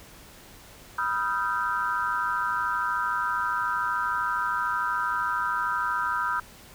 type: tone cluster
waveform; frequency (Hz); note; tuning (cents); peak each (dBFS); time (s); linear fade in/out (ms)
sine; 978 / 1252 / 1365 / 1554; B5 / D#6 / F6 / G6; -17 / +10 / -40 / -16; -30; 0.98-6.4; 5
effects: pink hiss -49 dBFS RMS until 6.74 s